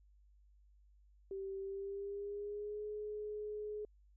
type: tone with pitch glide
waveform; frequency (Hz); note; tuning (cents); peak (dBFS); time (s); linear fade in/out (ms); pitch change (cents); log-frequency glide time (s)
sine; 388.5 to 421.2; G4 to G#4; -16 to +24; -40; 1.31-3.85; 2; +140; 1.59-2.84
effects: added 50 Hz sine -63 dBFS peak until 4.16 s